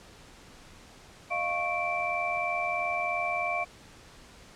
sine tone cluster, 618 / 701 / 1102 / 2337 Hz, D#5 / F5 / C#6 / D7, -12 / +6 / -11 / -9 cents, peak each -37 / -31 / -35 / -31 dBFS, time 1.3-3.65 s, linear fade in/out 20 ms, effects pink hiss -52 dBFS RMS until 4.55 s + low-pass 8000 Hz 12 dB/octave

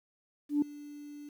sine tone with ADSR envelope, 292.3 Hz, D4, 8 cents flat, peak -21 dBFS, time 0.49-1.29 s, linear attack 130 ms, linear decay 4 ms, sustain -22 dB, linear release 3 ms, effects tanh soft clip ceiling -20 dBFS + 10-bit

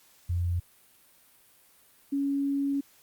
sine tone pair in turn, 87.31 / 279.2 Hz, F2 / C#4, 0 / +13 cents, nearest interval octave + minor sixth, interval 2013 cents, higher second, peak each -25 dBFS, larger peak neither, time 0.29-0.6 / 2.12-2.81 s, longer second, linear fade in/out 10 ms, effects white hiss -60 dBFS RMS until 3.02 s + Opus 48 kbps

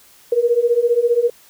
sine beating tone pair, 466.2 / 481.2 Hz, A#4 / B4, 0 / -45 cents, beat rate 15 Hz, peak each -17 / -15 dBFS, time 0.32-1.3 s, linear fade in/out 5 ms, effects white hiss -49 dBFS RMS until 1.49 s

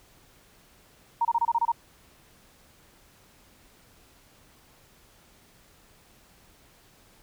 sine tone bursts, 932.3 Hz, A#5, in tune, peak -20 dBFS, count 8, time 1.21-1.719 s, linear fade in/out 5 ms, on 40 ms, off 27 ms, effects pink hiss -58 dBFS RMS until 7.22 s

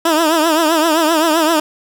15% pulse tone with vibrato, 320.4 Hz, E4, 49 cents flat, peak -5 dBFS, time 0.05-1.6 s, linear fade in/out 5 ms, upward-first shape triangle, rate 7.7 Hz, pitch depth 120 cents each way, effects none

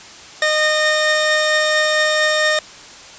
sawtooth tone pair together, 613.8 / 1837 Hz, D#5 / A#6, -24 / -26 cents, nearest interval octave + perfect fifth, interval 1898 cents, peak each -13 dBFS, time 0.42-2.59 s, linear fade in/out 2 ms, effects white hiss -38 dBFS RMS until 3.18 s + resampled to 16000 Hz

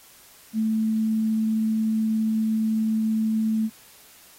sine tone, 220 Hz, A3, in tune, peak -20 dBFS, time 0.53-3.7 s, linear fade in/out 50 ms, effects white hiss -51 dBFS RMS until 4.38 s + AAC 48 kbps

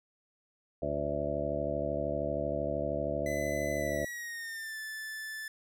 harmonic tone, 72.9 Hz, D2, 12 cents flat, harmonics 1 / 2 / 3 / 4 / 5 / 7 / 8 / 9, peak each -41 / -41 / -43 / -40 / -41 / -38 / -35 / -36 dBFS, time 0.82-4.05 s, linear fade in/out 5 ms
45% pulse tone with pitch glide, 2012 to 1751.5 Hz, B6 to A6, +32 to -8 cents, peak -38 dBFS, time 3.26-5.48 s, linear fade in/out 2 ms, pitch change -240 cents, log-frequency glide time 3.75-4.79 s
effects none

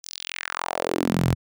sawtooth tone with high-pass filter sweep, 43.54 Hz, F1, 5 cents flat, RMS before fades -26 dBFS, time 0.03-1.35 s, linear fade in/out 20 ms, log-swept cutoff 6300 to 100 Hz, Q 3, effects none

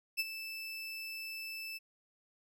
30% pulse tone with ADSR envelope, 2637 Hz, E7, in tune, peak -26 dBFS, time 0.17-1.79 s, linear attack 27 ms, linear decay 35 ms, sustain -12 dB, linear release 24 ms, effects none

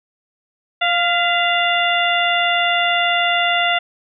harmonic tone with a mistuned harmonic, 698.5 Hz, F5, in tune, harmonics 1 / 2 / 3 / 4 / 5, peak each -19 / -21 / -21 / -21 / -23 dBFS, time 0.81-3.79 s, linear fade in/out 10 ms, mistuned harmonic 3, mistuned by -51 cents, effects none

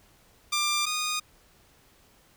10% pulse tone pair in turn, 1190 / 1232 Hz, D6 / D#6, +22 / -17 cents, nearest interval minor second, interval 61 cents, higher second, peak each -16 / -19 dBFS, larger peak first, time 0.52-0.86 / 0.86-1.2 s, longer neither, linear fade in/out 10 ms, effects pink hiss -60 dBFS RMS until 2.36 s

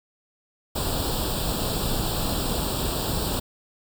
pink noise with comb filter, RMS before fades -26 dBFS, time 0.75-3.4 s, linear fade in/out 10 ms, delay 0.24 ms, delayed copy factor +0.85, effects none

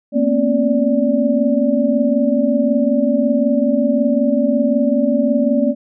sine tone cluster, 227 / 245.5 / 270.9 / 582 Hz, A#3 / B3 / C#4 / D5, -46 / -10 / -40 / -16 cents, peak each -18 dBFS, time 0.12-5.75 s, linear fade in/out 50 ms, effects none

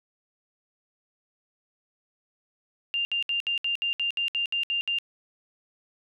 sine tone bursts, 2794 Hz, F7, in tune, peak -24 dBFS, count 12, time 2.94-4.986 s, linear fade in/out 0 ms, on 110 ms, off 66 ms, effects none

